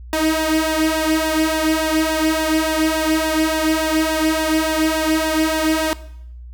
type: tone with flanger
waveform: sawtooth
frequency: 315.8 Hz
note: D#4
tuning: 26 cents sharp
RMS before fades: -18 dBFS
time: 0.13-5.93 s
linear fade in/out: 0 ms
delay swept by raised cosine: 1.1 to 2.8 ms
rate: 3.5 Hz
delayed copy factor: +0.65
effects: noise-tail reverb RT60 0.7 s tail -17 dB re dry + added 60 Hz sine -33 dBFS peak until 6.53 s